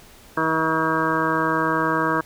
harmonic tone, 160 Hz, D#3, 49 cents sharp, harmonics 1 / 2 / 3 / 4 / 6 / 7 / 8 / 9 / 10, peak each -31 / -25 / -28 / -30 / -26 / -25 / -28 / -33 / -26 dBFS, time 0.37-2.21 s, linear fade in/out 5 ms, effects pink hiss -48 dBFS RMS until 2.25 s

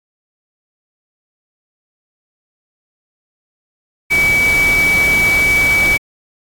sine tone in noise, 2285 Hz, D7, 48 cents flat, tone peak -10 dBFS, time 4.1-5.98 s, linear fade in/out 20 ms, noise pink, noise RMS -22 dBFS, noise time 4.1-5.98 s, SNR +9 dB, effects AAC 64 kbps

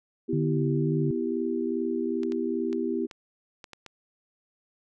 sine chord, E minor, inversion second, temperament equal, 246.9 / 329.6 / 392 Hz, B3 / E4 / G4, 0 / 0 / 0 cents, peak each -30 dBFS, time 0.28-3.07 s, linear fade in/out 20 ms
sine tone with vibrato, 146.83 Hz, D3, in tune, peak -25 dBFS, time 0.33-1.11 s, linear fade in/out 2 ms, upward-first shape sine, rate 2.1 Hz, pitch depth 57 cents each way
clicks, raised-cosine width 0.2 ms, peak -25 dBFS, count 7, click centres 2.233 / 2.321 / 2.729 / 3.112 / 3.642 / 3.733 / 3.863 s
effects none

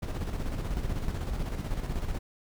brown noise with tremolo, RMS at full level -30 dBFS, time 0.02-2.19 s, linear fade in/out 10 ms, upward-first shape square, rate 16 Hz, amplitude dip 45%, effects none

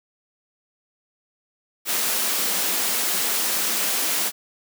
white high-pass noise, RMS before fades -23 dBFS, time 1.85-4.32 s, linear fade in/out 50 ms, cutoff 170 Hz, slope 96 dB/octave, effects none

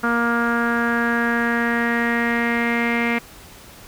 sawtooth tone with low-pass filter sweep, 235 Hz, A#3, 14 cents sharp, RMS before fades -20 dBFS, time 0.03-3.19 s, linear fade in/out 10 ms, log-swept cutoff 1400 to 2200 Hz, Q 6.5, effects pink hiss -43 dBFS RMS until 3.87 s

